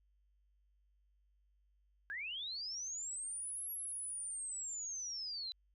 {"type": "linear two-way sweep", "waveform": "sine", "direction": "up then down", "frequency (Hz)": [1567, 11400, 3951], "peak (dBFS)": -40, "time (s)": [2.1, 5.52], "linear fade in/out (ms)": 0, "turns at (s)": 3.71, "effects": ["added 50 Hz sine -70 dBFS peak until 5.74 s"]}